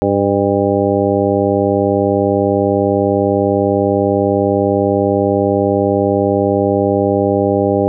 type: harmonic tone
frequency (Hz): 100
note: G2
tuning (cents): +35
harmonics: 1 / 2 / 3 / 4 / 5 / 6 / 8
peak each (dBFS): -21 / -20 / -18 / -17 / -17 / -18 / -21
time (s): 0.02-7.88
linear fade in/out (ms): 0
effects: none